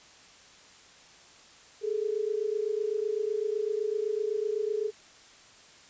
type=tone pair together; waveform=sine; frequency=412.6 / 440.5 Hz; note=G#4 / A4; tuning=-11 / +2 cents; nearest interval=minor second; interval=113 cents; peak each=-30 / -30 dBFS; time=1.81-4.92 s; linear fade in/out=50 ms; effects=white hiss -54 dBFS RMS until 5.89 s + resampled to 16000 Hz